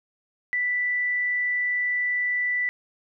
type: tone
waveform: sine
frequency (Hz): 1975.5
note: B6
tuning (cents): 0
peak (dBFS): -22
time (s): 0.53-2.69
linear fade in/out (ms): 0
effects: none